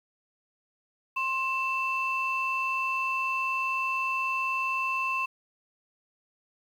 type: tone pair together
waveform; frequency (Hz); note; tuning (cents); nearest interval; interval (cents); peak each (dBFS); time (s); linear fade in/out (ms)
sine; 1056 / 2661; C6 / E7; +16 / +16; octave + major third; 1600; -28; 1.16-5.26; 10
effects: tanh soft clip ceiling -20 dBFS + 9-bit